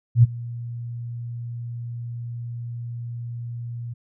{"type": "tone with ADSR envelope", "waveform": "sine", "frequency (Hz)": 118.7, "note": "A#2", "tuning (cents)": 32, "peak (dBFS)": -7, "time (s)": [0.15, 3.94], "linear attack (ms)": 82, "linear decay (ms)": 24, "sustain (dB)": -22, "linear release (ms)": 13, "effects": []}